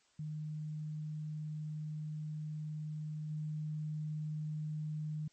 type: tone with level steps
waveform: sine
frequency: 153.2 Hz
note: D#3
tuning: 27 cents flat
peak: -38 / -36 dBFS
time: 0.19-5.28 s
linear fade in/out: 5 ms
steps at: 3.29 s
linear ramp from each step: 20 ms
effects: white hiss -71 dBFS RMS until 5.32 s + MP3 32 kbps